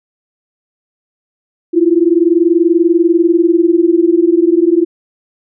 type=tone pair together; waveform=sine; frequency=329.6 / 349.9 Hz; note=E4 / F4; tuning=0 / +3 cents; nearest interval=minor second; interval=103 cents; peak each=-10 dBFS; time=1.73-4.85 s; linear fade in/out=20 ms; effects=none